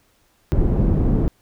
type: low-pass noise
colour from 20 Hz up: pink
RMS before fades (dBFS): -17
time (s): 0.52-1.28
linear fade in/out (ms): 0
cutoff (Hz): 300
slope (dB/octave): 12
effects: pink hiss -61 dBFS RMS until 1.41 s